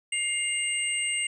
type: tone cluster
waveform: sine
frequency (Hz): 2124 / 2814 / 8240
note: C7 / F7 / C9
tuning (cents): +25 / +12 / -28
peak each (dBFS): -30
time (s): 0.12-1.27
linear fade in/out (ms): 5
effects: none